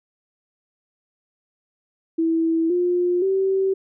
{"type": "tone with pitch steps", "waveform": "sine", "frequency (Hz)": [327.2, 354.8, 384.6], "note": ["E4", "F4", "G4"], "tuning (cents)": [-13, 27, -33], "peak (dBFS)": -17, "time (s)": [2.18, 3.74], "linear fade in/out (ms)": 10, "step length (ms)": 520, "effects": []}